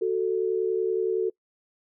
sine tone pair together, 371.9 / 442.6 Hz, F#4 / A4, +9 / +10 cents, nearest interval minor third, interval 301 cents, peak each -25 dBFS, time 0.01-1.3 s, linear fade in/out 10 ms, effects noise-tail reverb RT60 0.1 s tail -23 dB re dry

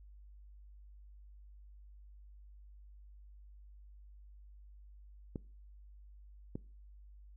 clicks, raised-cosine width 3 ms, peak -26 dBFS, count 2, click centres 5.358 / 6.555 s, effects noise-tail reverb RT60 0.4 s tail -23 dB re dry + added 50 Hz sine -53 dBFS peak until 7.36 s

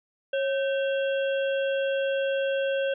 harmonic tone with a mistuned harmonic, 546 Hz, C#5, 26 cents flat, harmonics 1 / 3 / 5 / 6, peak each -24 / -34 / -38 / -40 dBFS, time 0.33-2.94 s, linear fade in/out 5 ms, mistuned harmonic 3, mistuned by -100 cents, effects none

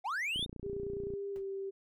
triangle linear sweep, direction up, 680 to 3729 Hz, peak -31 dBFS, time 0.04-0.46 s, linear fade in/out 20 ms
click train, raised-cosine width 3 ms, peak -31 dBFS, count 24, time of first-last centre 0.36-1.137 s, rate 29.6 Hz
sine tone with pitch glide, 399.1 to 390.2 Hz, G4 to G4, +31 to -8 cents, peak -36 dBFS, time 0.63-1.71 s, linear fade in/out 20 ms, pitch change -39 cents, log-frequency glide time 1.32-1.38 s
brown noise with exponential decay, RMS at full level -44 dBFS, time 1.36-1.46 s, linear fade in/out 0 ms, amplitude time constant 21 ms
effects none

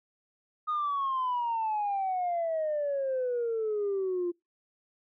sine exponential sweep, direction down, 1244.5 to 344.6 Hz, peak -26 dBFS, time 0.67-4.32 s, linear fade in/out 20 ms, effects noise-tail reverb RT60 0.2 s tail -25 dB re dry + tanh soft clip ceiling -24 dBFS

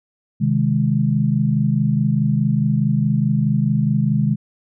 sine chord, Ab major, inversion first, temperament equal, 130.81 / 155.56 / 207.7 Hz, C3 / Eb3 / Ab3, 0 / 0 / 0 cents, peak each -19 dBFS, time 0.4-4.36 s, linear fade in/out 20 ms, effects none

